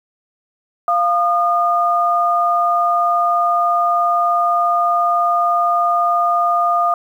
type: tone pair together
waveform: sine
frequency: 695.7 / 1219 Hz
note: F5 / D#6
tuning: -7 / -36 cents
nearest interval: minor seventh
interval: 971 cents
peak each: -16 / -15 dBFS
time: 0.88-6.94 s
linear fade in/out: 2 ms
effects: 8-bit